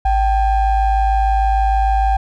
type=ring-modulated tone; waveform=triangle; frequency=415.3 Hz; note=G#4; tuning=in tune; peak=-7 dBFS; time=0.05-2.17 s; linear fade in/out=5 ms; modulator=362 Hz; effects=none